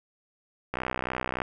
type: click train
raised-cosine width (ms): 0.5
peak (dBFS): -14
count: 44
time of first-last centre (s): 0.74-1.418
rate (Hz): 63.4
effects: none